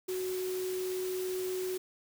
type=tone in noise; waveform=sine; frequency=370 Hz; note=F#4; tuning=in tune; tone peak=-32 dBFS; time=0.08-1.78 s; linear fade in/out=10 ms; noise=white; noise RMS=-44 dBFS; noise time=0.08-1.78 s; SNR=+9 dB; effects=none